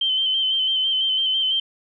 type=tone with vibrato; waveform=sine; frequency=3097 Hz; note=G7; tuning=22 cents flat; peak=-18 dBFS; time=0.01-1.6 s; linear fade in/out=5 ms; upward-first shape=square; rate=6 Hz; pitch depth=27 cents each way; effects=none